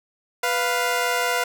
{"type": "tone pair together", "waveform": "15% pulse", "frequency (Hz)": [494, 698.6], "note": ["B4", "F5"], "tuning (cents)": [0, 0], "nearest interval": "tritone", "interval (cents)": 600, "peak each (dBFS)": -17, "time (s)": [0.43, 1.44], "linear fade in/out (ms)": 5, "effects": []}